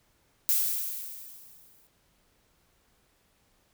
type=noise with exponential decay; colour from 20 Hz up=violet; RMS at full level=-23 dBFS; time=0.49-1.87 s; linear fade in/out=0 ms; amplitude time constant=300 ms; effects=pink hiss -68 dBFS RMS until 3.73 s